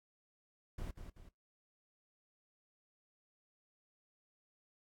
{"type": "noise with echo", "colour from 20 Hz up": "brown", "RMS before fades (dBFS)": -42, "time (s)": [0.78, 0.91], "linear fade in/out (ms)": 5, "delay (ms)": 190, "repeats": 2, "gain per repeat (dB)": -7, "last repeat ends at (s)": 1.29, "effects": ["noise-tail reverb RT60 0.2 s tail -25 dB re dry", "AAC 64 kbps"]}